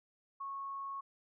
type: tone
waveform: sine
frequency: 1100 Hz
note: C#6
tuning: 14 cents flat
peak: -39 dBFS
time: 0.4-1.01 s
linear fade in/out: 10 ms
effects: none